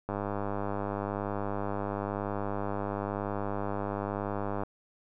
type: click train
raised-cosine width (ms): 1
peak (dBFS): -19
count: 460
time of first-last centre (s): 0.09-4.635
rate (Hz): 101
effects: none